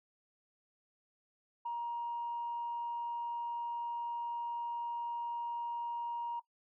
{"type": "tone", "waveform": "sine", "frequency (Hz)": 944, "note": "A#5", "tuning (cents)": 22, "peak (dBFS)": -34, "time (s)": [1.65, 6.4], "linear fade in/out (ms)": 10, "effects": ["noise-tail reverb RT60 0.1 s tail -19 dB re dry", "tanh soft clip ceiling -31 dBFS"]}